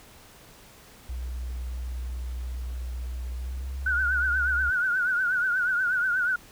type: tone with pitch glide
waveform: sine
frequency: 61.74 to 67.33 Hz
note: B1 to C#2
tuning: 0 to -50 cents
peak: -30 dBFS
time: 1.09-4.7 s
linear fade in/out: 5 ms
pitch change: +150 cents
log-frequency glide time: 3.34-3.83 s
type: tone with vibrato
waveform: sine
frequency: 1473 Hz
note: F#6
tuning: 8 cents flat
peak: -22 dBFS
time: 3.86-6.36 s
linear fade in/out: 5 ms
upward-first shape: triangle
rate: 8.3 Hz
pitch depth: 100 cents each way
effects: pink hiss -51 dBFS RMS until 6.51 s